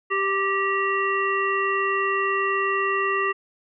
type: harmonic tone with a mistuned harmonic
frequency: 392 Hz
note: G4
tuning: in tune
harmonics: 1 / 3 / 5 / 7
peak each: -26 / -24 / -26 / -30 dBFS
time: 0.1-3.33 s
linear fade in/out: 20 ms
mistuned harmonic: 5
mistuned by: -31 cents
effects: none